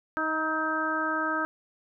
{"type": "harmonic tone with a mistuned harmonic", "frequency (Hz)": 314, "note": "D#4", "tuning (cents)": 16, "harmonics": [1, 2, 3, 4, 5], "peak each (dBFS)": [-33, -35, -35, -30, -30], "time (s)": [0.17, 1.45], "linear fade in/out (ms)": 0, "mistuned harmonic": 4, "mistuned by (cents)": 25, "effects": []}